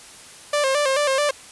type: tone with vibrato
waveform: sawtooth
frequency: 560 Hz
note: C#5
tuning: 18 cents sharp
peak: -14 dBFS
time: 0.53-1.31 s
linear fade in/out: 5 ms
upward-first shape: square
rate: 4.6 Hz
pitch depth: 83 cents each way
effects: white hiss -43 dBFS RMS until 1.51 s + resampled to 24000 Hz